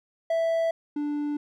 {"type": "tone pair in turn", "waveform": "triangle", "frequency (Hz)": [659.3, 293.7], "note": ["E5", "D4"], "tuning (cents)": [0, 0], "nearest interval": "octave + major second", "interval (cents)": 1400, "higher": "first", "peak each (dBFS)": [-20, -24], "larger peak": "first", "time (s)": [[0.3, 0.71], [0.96, 1.37]], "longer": "neither", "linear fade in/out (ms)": 5, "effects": []}